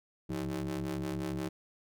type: ring-modulated tone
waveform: 30% pulse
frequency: 71.1 Hz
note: C#2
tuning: 45 cents sharp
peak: -28 dBFS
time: 0.29-1.49 s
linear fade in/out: 10 ms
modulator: 246 Hz
effects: none